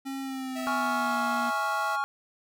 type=tone with pitch glide; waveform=square; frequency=270 to 239.2 Hz; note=C#4 to A#3; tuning=-45 to +45 cents; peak=-33 dBFS; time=0.05-1.51 s; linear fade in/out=20 ms; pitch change=-210 cents; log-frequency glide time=0.21-1.18 s
type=tone; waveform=sawtooth; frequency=654 Hz; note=E5; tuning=14 cents flat; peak=-31 dBFS; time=0.55-1.97 s; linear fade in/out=20 ms
type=chord; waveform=triangle; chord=Db major; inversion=second; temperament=equal; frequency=830.6 / 1108.7 / 1396.9 Hz; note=Ab5 / Db6 / F6; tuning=0 / 0 / 0 cents; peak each=-29 dBFS; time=0.67-2.04 s; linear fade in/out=0 ms
effects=none